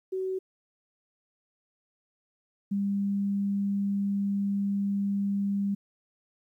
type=tone pair in turn; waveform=sine; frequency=376.9 / 199.66 Hz; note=F#4 / G3; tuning=+32 / +32 cents; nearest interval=major seventh; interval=1100 cents; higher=first; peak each=-28 / -25 dBFS; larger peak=second; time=0.12-0.39 / 2.71-5.75 s; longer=second; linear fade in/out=10 ms; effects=11-bit